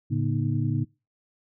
sine tone cluster, 111.4 / 141.9 / 238.8 / 309.2 Hz, A2 / C#3 / A#3 / D#4, +22 / +41 / +42 / -11 cents, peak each -26 / -26 / -32 / -33 dBFS, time 0.1-0.85 s, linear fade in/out 20 ms, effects noise-tail reverb RT60 0.3 s tail -26 dB re dry

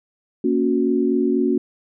sine chord, F# major, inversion first, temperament equal with one note detuned, 233.1 / 277.2 / 365.5 Hz, A#3 / C#4 / F#4, 0 / 0 / -21 cents, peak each -21 / -20 / -20 dBFS, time 0.44-1.58 s, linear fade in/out 5 ms, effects none

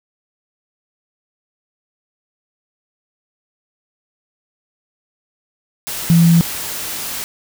sine tone in noise, 168.2 Hz, E3, 35 cents sharp, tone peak -7 dBFS, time 6.1-6.41 s, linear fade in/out 0 ms, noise white, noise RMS -25 dBFS, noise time 5.87-7.24 s, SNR +15 dB, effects none

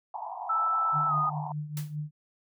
white band-pass noise, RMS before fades -37 dBFS, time 0.14-1.52 s, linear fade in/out 2 ms, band 700 to 990 Hz, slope 96 dB/octave
sine tone with pitch glide, 1318.5 to 1237.3 Hz, E6 to D#6, 0 to -10 cents, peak -24 dBFS, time 0.49-1.3 s, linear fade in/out 10 ms, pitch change -110 cents, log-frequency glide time 1.08-1.14 s
sine tone with tremolo, 150.1 Hz, D3, 38 cents sharp, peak -29 dBFS, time 0.92-2.11 s, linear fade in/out 50 ms, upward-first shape triangle, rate 4.9 Hz, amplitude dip 75%
white noise with exponential decay, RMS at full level -38 dBFS, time 1.77-1.96 s, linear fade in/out 1 ms, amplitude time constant 41 ms
effects none

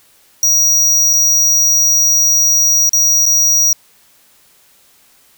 square tone with dropouts, 5760 Hz, F#8, 47 cents flat, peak -9 dBFS, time 0.43-3.73 s, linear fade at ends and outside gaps 1 ms, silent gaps 1.132-1.135 / 2.893-2.932 / 3.256-3.263 s, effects white hiss -50 dBFS RMS until 5.37 s

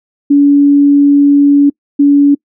sine tone pair in turn, 284.8 / 284.8 Hz, C#4 / C#4, +47 / +47 cents, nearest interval unison, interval 0 cents, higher neither, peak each -3 dBFS, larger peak neither, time 0.3-1.7 / 1.99-2.35 s, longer first, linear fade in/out 10 ms, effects noise-tail reverb RT60 0.1 s tail -26 dB re dry

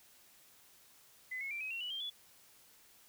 sine tone with pitch steps, 2025 / 2183 / 2353 / 2537 / 2734 / 2948 / 3178 / 3425 Hz, B6 / C#7 / D7 / D#7 / F7 / F#7 / G7 / A7, +43 / -27 / +3 / +33 / -37 / -7 / +23 / -47 cents, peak -38 dBFS, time 1.31-2.102 s, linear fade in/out 10 ms, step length 99 ms, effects white hiss -63 dBFS RMS until 3.08 s

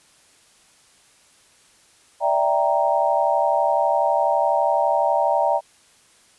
sine chord, E half-diminished seventh, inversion third, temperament equal, 587.3 / 659.3 / 784 / 932.3 Hz, D5 / E5 / G5 / Bb5, 0 / 0 / 0 / 0 cents, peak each -22 dBFS, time 2.2-5.61 s, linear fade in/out 50 ms, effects white hiss -55 dBFS RMS until 6.38 s + resampled to 24000 Hz

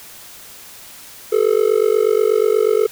triangle tone with amplitude modulation, 432.9 Hz, A4, 28 cents flat, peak -6 dBFS, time 1.32-2.87 s, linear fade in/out 10 ms, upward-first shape sine, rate 48.3 Hz, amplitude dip 100%, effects white hiss -39 dBFS RMS until 2.91 s

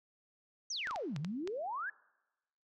sine exponential two-way sweep, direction down then up, 6570 to 133.8 to 1753 Hz, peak -36 dBFS, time 0.7-1.9 s, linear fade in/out 5 ms, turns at 1.18 s
clicks, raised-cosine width 0.2 ms, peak -26 dBFS, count 6, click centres 0.872 / 0.91 / 0.96 / 1.163 / 1.247 / 1.475 s
effects noise-tail reverb RT60 1.0 s tail -24 dB re dry

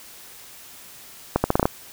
accelerating click train, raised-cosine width 1 ms, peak -3 dBFS, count 7, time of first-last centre 1.36-1.655 s, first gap 80 ms, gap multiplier 0.8, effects white hiss -44 dBFS RMS until 1.92 s

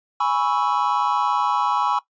triangle chord, C# minor seventh, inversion second, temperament equal with one note detuned, 830.6 / 987.8 / 1108.7 / 1313.9 Hz, G#5 / B5 / C#6 / E6, 0 / 0 / 0 / -6 cents, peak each -22 / -22 / -22 / -24 dBFS, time 0.2-1.99 s, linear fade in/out 5 ms, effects noise-tail reverb RT60 0.1 s tail -17 dB re dry + resampled to 16000 Hz

